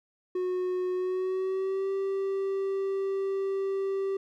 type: tone with pitch glide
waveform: triangle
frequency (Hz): 365.4 to 389.4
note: F#4 to G4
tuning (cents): -22 to -12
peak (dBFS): -25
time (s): 0.35-4.17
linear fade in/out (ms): 5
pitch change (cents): +110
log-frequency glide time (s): 0.94-1.91
effects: none